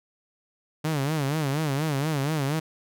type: tone with vibrato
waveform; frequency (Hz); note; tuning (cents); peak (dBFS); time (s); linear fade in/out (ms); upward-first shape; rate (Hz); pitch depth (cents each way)
sawtooth; 146.83; D3; 0; -20; 0.84-2.6; 10; sine; 4.2; 150
effects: none